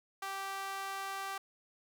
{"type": "tone with high-pass filter", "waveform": "sawtooth", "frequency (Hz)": 390, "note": "G4", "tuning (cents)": -9, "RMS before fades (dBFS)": -40, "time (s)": [0.22, 1.38], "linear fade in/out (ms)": 5, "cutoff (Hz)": 980, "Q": 2, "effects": []}